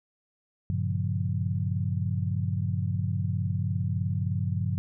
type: chord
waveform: sine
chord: G half-diminished seventh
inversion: none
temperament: just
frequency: 98 / 117.6 / 141.12 / 176.4 Hz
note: G2 / Bb2 / Db3 / F3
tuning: 0 / +16 / +31 / +18 cents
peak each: -28 / -33 / -32 / -33 dBFS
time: 0.7-4.78 s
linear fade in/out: 0 ms
effects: none